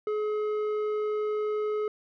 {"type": "tone with low-pass filter", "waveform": "square", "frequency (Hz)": 424.3, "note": "G#4", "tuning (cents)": 37, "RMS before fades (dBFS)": -29, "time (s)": [0.07, 1.88], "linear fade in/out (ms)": 2, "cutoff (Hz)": 1200, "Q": 0.81, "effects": []}